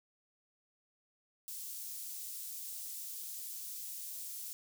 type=high-pass noise; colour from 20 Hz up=white; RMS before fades=-44 dBFS; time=1.48-4.53 s; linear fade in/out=0 ms; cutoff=6200 Hz; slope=12 dB/octave; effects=none